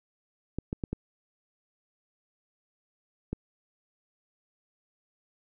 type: clicks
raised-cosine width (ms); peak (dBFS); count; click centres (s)
3; -18; 5; 0.586 / 0.729 / 0.838 / 0.93 / 3.33
effects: none